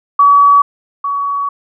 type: tone pair in turn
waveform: sine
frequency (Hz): 1138 / 1128.8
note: C#6 / C#6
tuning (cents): +45 / +31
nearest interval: unison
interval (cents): 14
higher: first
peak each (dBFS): -4 / -14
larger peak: first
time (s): 0.19-0.62 / 1.04-1.49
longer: second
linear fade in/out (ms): 5
effects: none